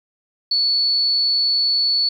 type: tone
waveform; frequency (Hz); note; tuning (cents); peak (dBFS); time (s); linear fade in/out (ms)
sine; 4435; C#8; 0; -15; 0.51-2.09; 5
effects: 9-bit

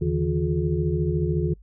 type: tone cluster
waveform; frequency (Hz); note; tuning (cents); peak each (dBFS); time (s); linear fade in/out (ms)
sine; 79.8 / 146.8 / 160.7 / 357.8 / 423.3; D#2 / D3 / E3 / F4 / G#4; +44 / 0 / -44 / +42 / +33; -27 / -28 / -25 / -27 / -31; 0.01-1.54; 10
effects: noise-tail reverb RT60 0.1 s tail -26 dB re dry + added 50 Hz sine -46 dBFS peak until 1.62 s

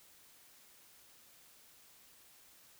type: silence
effects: white hiss -62 dBFS RMS until 2.79 s

